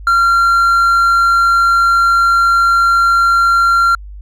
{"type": "tone", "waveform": "triangle", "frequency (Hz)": 1377, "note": "F6", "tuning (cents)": -25, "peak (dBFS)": -6, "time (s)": [0.07, 3.95], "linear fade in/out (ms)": 2, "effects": ["added 50 Hz sine -28 dBFS peak until 4.21 s"]}